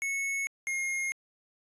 square tone pair in turn, 2200 / 2141 Hz, C#7 / C7, -14 / +39 cents, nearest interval unison, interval 47 cents, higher first, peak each -30 / -30 dBFS, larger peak neither, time 0.02-0.47 / 0.67-1.12 s, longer neither, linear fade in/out 0 ms, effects resampled to 24000 Hz

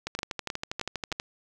two click trains, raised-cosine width 0.2 ms, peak -14 / -14 dBFS, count 4 / 15, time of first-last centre 0.19-1.125 / 0.07-1.199 s, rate 3.21 / 12.4 Hz, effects none

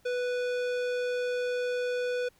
sine tone with tanh clipping, 493.9 Hz, B4, in tune, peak -30 dBFS, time 0.05-2.29 s, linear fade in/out 10 ms, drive 18 dB, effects pink hiss -65 dBFS RMS until 2.39 s

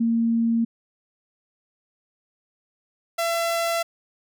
sine / sawtooth tone pair in turn, 230 / 673.5 Hz, A#3 / E5, -23 / +37 cents, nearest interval octave + perfect fifth, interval 1860 cents, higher second, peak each -18 dBFS, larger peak neither, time 0-0.65 / 3.18-3.83 s, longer neither, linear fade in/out 10 ms, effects none

